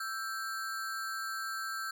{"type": "ring-modulated tone", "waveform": "square", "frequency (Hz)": 1451, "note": "F#6", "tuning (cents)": -34, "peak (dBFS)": -33, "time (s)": [0, 1.91], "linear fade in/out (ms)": 5, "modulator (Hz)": 123, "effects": []}